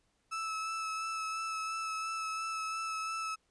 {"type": "tone with vibrato", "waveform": "35% pulse", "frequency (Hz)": 1308, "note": "E6", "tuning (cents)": -14, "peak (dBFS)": -33, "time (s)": [0.31, 3.36], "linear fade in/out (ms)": 20, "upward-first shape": "sine", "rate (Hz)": 2.9, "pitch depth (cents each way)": 16, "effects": ["pink hiss -75 dBFS RMS until 3.5 s", "resampled to 22050 Hz"]}